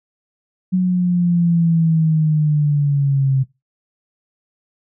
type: linear sweep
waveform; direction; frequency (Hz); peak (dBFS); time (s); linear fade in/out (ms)
sine; down; 185 to 132.4; -12; 0.72-3.44; 20
effects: noise-tail reverb RT60 0.2 s tail -18 dB re dry